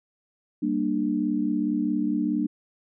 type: chord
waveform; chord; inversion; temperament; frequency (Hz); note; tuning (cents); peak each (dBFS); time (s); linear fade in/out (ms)
sine; G minor; none; equal with one note detuned; 196 / 233.1 / 297.8; G3 / Bb3 / D4; 0 / 0 / +24; -29 / -27 / -25; 0.62-2.47; 10
effects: none